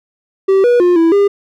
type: tone with pitch steps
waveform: triangle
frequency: 386.5 / 484.4 / 354.7 / 330.1 / 402.5 Hz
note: G4 / B4 / F4 / E4 / G4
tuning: -24 / -34 / +27 / +2 / +46 cents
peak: -5 dBFS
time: 0.48-1.28 s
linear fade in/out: 10 ms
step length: 160 ms
effects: none